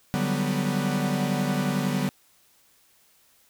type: chord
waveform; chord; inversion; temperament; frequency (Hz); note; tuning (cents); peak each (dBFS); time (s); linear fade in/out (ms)
45% pulse; G major seventh; second; equal; 146.83 / 185 / 196 / 246.9; D3 / F#3 / G3 / B3; 0 / 0 / 0 / 0; -29; 0.14-2.09; 0
effects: white hiss -61 dBFS RMS until 3.49 s